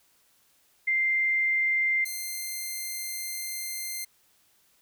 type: tone pair in turn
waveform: sine / 5% pulse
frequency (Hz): 2093 / 2093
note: C7 / C7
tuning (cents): 0 / 0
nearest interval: unison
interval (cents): 0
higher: neither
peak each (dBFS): -22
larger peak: neither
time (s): 0.87-2.05 / 2.05-4.05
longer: second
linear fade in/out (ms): 10
effects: white hiss -65 dBFS RMS until 4.81 s